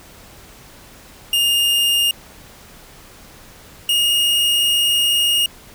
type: tone pair in turn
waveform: 45% pulse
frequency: 2831 / 2854 Hz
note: F7 / F7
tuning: +23 / +37 cents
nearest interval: unison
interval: 14 cents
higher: second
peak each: -14 dBFS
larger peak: neither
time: 1.33-2.11 / 3.89-5.46 s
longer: second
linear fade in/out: 2 ms
effects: pink hiss -43 dBFS RMS until 5.74 s